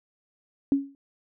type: tone with exponential decay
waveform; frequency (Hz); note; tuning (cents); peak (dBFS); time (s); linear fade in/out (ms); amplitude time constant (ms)
sine; 277.2; C#4; 0; -15; 0.72-0.95; 1; 49
effects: none